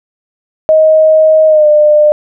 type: tone with pitch glide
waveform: sine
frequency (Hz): 628 to 600.7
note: D#5 to D5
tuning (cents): +16 to +39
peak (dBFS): -3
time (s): 0.69-2.12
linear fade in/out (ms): 0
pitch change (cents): -77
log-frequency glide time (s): 1.47-1.67
effects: none